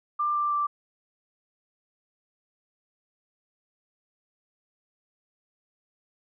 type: tone with pitch steps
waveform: sine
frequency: 1189 / 1181 / 1173 Hz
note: D6 / D6 / D6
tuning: +21 / +9 / -2 cents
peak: -23 dBFS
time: 0.19-0.67 s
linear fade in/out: 10 ms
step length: 160 ms
effects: none